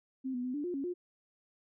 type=tone with pitch steps; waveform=sine; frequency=262.4 / 246.9 / 253.2 / 291.8 / 355.2 / 275.3 / 356.1 Hz; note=C4 / B3 / B3 / D4 / F4 / C#4 / F4; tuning=+5 / 0 / +43 / -11 / +29 / -12 / +34 cents; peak=-33 dBFS; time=0.24-0.94 s; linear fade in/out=20 ms; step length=100 ms; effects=none